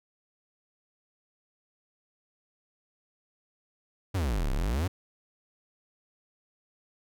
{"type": "exponential two-way sweep", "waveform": "45% pulse", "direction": "down then up", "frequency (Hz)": [103.83, 30.87, 99.3], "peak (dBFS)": -26, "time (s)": [4.14, 4.88], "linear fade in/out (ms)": 10, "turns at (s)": 4.51, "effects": []}